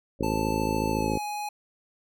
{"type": "harmonic tone", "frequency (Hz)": 53.9, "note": "A1", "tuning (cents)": -35, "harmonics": [1, 2, 3, 4, 5, 6, 7, 8, 9, 10], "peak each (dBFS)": [-35, -35, -35, -33, -32, -34, -34, -35, -36, -36], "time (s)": [0.19, 1.19], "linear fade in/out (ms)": 20}
{"type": "tone with pitch glide", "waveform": "square", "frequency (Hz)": [880, 834], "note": ["A5", "G#5"], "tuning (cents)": [0, 7], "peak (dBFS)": -31, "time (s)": [0.23, 1.49], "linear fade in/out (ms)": 5, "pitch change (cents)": -93, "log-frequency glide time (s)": [0.91, 1.23]}
{"effects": []}